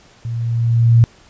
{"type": "tone with level ramp", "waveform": "sine", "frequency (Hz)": 116.54, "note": "A#2", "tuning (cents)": 0, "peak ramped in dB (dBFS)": [-21, -5], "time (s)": [0.25, 1.04], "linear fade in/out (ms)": 0, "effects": ["pink hiss -48 dBFS RMS until 1.29 s", "resampled to 16000 Hz"]}